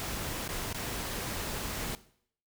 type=noise with dropouts; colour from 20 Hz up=pink; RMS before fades=-36 dBFS; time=0-1.95 s; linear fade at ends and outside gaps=0 ms; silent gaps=0.478-0.49 / 0.728-0.746 s; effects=noise-tail reverb RT60 0.6 s tail -17 dB re dry